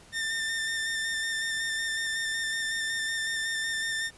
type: tone with vibrato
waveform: sawtooth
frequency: 1800 Hz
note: A6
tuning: 39 cents sharp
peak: -25 dBFS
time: 0.12-4.11 s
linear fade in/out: 50 ms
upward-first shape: square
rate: 5.4 Hz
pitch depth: 15 cents each way
effects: pink hiss -54 dBFS RMS until 4.17 s + resampled to 24000 Hz